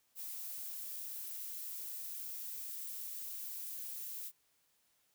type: noise with high-pass filter sweep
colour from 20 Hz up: violet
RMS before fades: -44 dBFS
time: 0.15-4.32 s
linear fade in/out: 50 ms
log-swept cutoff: 700 to 210 Hz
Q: 6.2
effects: white hiss -75 dBFS RMS until 5.14 s